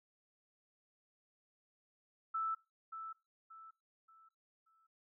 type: tone with echo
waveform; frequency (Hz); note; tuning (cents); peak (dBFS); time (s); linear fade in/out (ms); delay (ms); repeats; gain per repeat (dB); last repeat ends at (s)
sine; 1318.5; E6; 0; -34; 2.34-2.55; 10; 580; 4; -9; 4.87
effects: noise-tail reverb RT60 0.2 s tail -18 dB re dry